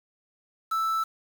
triangle tone with quantisation, 1320 Hz, E6, 2 cents sharp, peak -22 dBFS, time 0.71-1.04 s, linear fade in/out 10 ms, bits 7, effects none

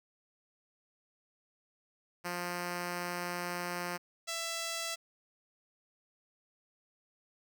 5% pulse tone pair in turn, 176.2 / 665.2 Hz, F3 / E5, +16 / +16 cents, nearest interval octave + major seventh, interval 2300 cents, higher second, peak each -24 dBFS, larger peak neither, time 2.24-3.98 / 4.27-4.96 s, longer first, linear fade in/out 20 ms, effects none

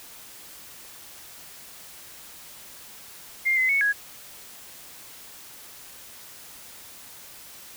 sine tone with pitch steps, 2111 / 2044 / 2211 / 1661 Hz, C7 / C7 / C#7 / G#6, +15 / -41 / -5 / 0 cents, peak -19 dBFS, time 3.45-3.93 s, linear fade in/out 20 ms, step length 120 ms, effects white hiss -45 dBFS RMS until 7.76 s

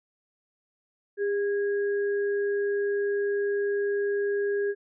sine tone pair together, 405 / 1645 Hz, G#4 / G#6, -43 / -17 cents, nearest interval 2 octaves, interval 2426 cents, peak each -24 / -36 dBFS, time 1.17-4.75 s, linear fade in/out 50 ms, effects none

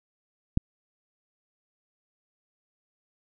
click, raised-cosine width 5 ms, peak -9 dBFS, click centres 0.574 s, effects none

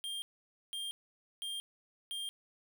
square tone bursts, 3200 Hz, G7, 35 cents sharp, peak -38 dBFS, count 4, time 0.04-2.29 s, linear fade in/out 0 ms, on 180 ms, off 510 ms, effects 12-bit

